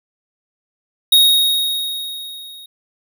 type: tone with level ramp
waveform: square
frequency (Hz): 3754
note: A#7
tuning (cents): +11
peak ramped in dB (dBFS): -7 to -36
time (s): 1.12-2.66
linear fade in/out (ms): 5
effects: none